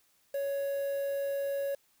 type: tone with quantisation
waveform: triangle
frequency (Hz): 557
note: C#5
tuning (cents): +8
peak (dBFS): -28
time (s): 0.34-1.75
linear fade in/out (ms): 5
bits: 8
effects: white hiss -69 dBFS RMS until 2 s